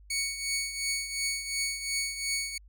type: tone with tremolo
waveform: 15% pulse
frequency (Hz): 2230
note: C#7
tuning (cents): +10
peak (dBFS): -20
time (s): 0.1-2.58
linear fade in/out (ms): 5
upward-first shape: triangle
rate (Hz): 2.8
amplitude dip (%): 70
effects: added 50 Hz sine -51 dBFS peak until 2.68 s